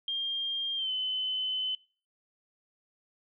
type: tone with pitch glide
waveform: sine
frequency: 3205 to 3036 Hz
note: G7 to F#7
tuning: +38 to +44 cents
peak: -29 dBFS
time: 0.08-1.75 s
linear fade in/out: 2 ms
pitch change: -94 cents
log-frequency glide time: 0.76-0.91 s
effects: noise-tail reverb RT60 0.4 s tail -23 dB re dry